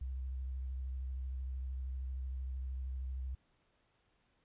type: tone with vibrato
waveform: sine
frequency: 64.9 Hz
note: C2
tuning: 13 cents flat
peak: -37 dBFS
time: 0.01-3.35 s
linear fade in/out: 5 ms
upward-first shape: sine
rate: 13 Hz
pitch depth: 36 cents each way
effects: pink hiss -75 dBFS RMS until 4.44 s + resampled to 8000 Hz